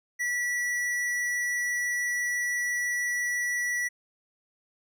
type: tone with tanh clipping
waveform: sine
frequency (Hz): 1949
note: B6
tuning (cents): -23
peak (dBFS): -28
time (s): 0.19-3.89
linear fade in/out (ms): 20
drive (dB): 14
effects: none